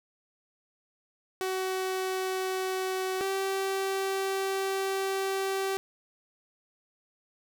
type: tone pair in turn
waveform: sawtooth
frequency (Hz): 375.9 / 386.9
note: F#4 / G4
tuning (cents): +27 / -23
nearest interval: unison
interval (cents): 50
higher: second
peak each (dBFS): -25 / -24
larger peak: second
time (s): 1.41-3.21 / 3.21-5.77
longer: second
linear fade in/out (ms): 0
effects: none